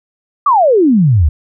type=exponential sweep; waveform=sine; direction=down; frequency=1214 to 68.2 Hz; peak=-6 dBFS; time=0.46-1.29 s; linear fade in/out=5 ms; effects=none